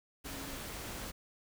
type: tone in noise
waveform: sine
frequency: 274.1 Hz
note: C#4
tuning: 19 cents flat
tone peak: -48 dBFS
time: 0.24-0.58 s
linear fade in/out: 20 ms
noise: pink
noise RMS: -43 dBFS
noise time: 0.24-1.12 s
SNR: -8 dB
effects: none